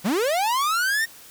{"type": "linear sweep", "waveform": "45% pulse", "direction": "up", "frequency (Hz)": [161.9, 1864.7], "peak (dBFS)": -20, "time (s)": [0.04, 1.06], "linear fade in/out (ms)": 20, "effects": ["white hiss -46 dBFS RMS until 1.3 s"]}